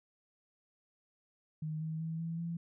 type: tone with pitch steps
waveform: sine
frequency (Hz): 155.56 / 158.74 / 161.98 / 165.29 / 168.66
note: D#3 / D#3 / E3 / E3 / E3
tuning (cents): 0 / +35 / -30 / +5 / +40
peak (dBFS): -35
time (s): 1.62-2.57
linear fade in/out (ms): 5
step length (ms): 190
effects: none